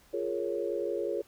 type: chord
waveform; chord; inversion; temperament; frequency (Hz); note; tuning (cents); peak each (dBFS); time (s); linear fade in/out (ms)
sine; Bb minor seventh; second; equal; 349.2 / 415.3 / 466.2 / 554.4; F4 / Ab4 / Bb4 / Db5; 0 / 0 / 0 / 0; -35 / -34 / -36 / -35; 0.13-1.22; 10
effects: pink hiss -61 dBFS RMS until 1.27 s